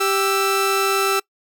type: tone pair together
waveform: sawtooth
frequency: 392 / 1322.7 Hz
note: G4 / E6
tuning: 0 / +5 cents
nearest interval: octave + major sixth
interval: 2105 cents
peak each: -16 / -16 dBFS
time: 0-1.2 s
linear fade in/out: 10 ms
effects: noise-tail reverb RT60 0.1 s tail -23 dB re dry